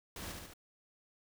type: noise with echo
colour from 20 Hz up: pink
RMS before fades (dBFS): -45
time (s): 0.16-0.32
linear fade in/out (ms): 2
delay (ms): 72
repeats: 3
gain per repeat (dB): -3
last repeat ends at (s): 0.536
effects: none